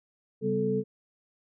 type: tone cluster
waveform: sine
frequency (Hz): 136.9 / 196.2 / 251 / 435.5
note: C#3 / G3 / B3 / A4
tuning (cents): -21 / +2 / +28 / -18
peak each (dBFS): -34 / -30 / -34 / -27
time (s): 0.41-0.84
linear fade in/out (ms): 50
effects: none